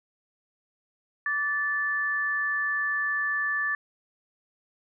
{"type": "tone pair together", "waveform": "sine", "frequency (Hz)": [1163, 1752.4], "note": ["D6", "A6"], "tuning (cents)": [-17, -7], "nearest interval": "perfect fifth", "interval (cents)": 710, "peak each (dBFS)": [-33, -25], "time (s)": [1.26, 3.75], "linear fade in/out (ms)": 2, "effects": []}